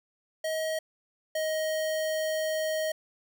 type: tone pair in turn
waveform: square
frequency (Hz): 634 / 627.8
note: D#5 / D#5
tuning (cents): +32 / +15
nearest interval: unison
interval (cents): 17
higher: first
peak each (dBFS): -29 / -28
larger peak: second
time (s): 0.44-0.79 / 1.35-2.92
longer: second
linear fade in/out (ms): 5
effects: none